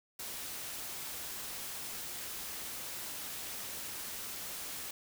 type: noise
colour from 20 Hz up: white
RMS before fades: -42 dBFS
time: 0.19-4.91 s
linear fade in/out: 5 ms
effects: none